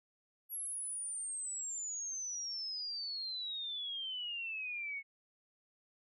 sine exponential sweep, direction down, 11500 to 2187 Hz, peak -38 dBFS, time 0.49-5.03 s, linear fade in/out 50 ms, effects none

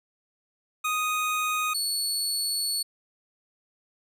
25% pulse tone pair in turn, 1245 / 4417 Hz, D#6 / C#8, +1 / -7 cents, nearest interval octave + minor seventh, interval 2192 cents, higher second, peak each -21 dBFS, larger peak neither, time 0.84-1.74 / 1.74-2.83 s, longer second, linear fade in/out 10 ms, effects none

